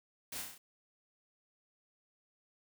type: noise with echo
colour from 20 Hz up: white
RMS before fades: -43 dBFS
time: 0.32-0.42 s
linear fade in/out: 5 ms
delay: 32 ms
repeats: 5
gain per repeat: -3 dB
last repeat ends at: 0.58 s
effects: none